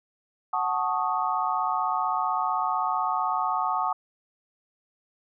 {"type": "chord", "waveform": "sine", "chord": "D# half-diminished seventh", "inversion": "first", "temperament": "equal", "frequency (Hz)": [740, 880, 1108.7, 1244.5], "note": ["F#5", "A5", "C#6", "D#6"], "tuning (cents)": [0, 0, 0, 0], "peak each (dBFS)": -29, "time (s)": [0.53, 3.93], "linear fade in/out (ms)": 5, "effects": []}